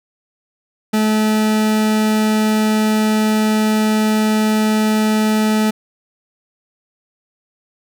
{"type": "tone", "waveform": "40% pulse", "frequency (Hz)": 215.9, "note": "A3", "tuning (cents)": -33, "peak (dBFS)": -12, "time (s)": [0.93, 5.71], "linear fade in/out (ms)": 10, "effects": []}